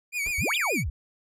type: tone with vibrato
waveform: 45% pulse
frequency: 2349 Hz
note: D7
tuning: in tune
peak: -26 dBFS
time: 0.12-0.84 s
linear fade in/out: 50 ms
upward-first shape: sine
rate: 7 Hz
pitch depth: 93 cents each way
type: noise with exponential decay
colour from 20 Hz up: brown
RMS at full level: -32 dBFS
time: 0.26-0.38 s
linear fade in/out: 0 ms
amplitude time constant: 24 ms
type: exponential two-way sweep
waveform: sine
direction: up then down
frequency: 52.2 to 3835 to 52.2 Hz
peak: -26 dBFS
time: 0.38-0.9 s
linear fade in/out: 5 ms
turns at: 0.55 s
effects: resampled to 32000 Hz

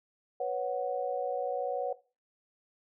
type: chord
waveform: sine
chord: B suspended second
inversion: none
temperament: equal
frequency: 493.9 / 554.4 / 740 Hz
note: B4 / C#5 / F#5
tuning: 0 / 0 / 0 cents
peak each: -34 dBFS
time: 0.4-1.93 s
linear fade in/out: 5 ms
effects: noise-tail reverb RT60 0.3 s tail -17 dB re dry

